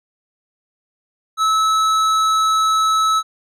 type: tone with hard clipping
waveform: triangle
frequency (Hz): 1300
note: E6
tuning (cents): -24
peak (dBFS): -15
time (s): 1.37-3.23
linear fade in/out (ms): 50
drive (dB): 15
effects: none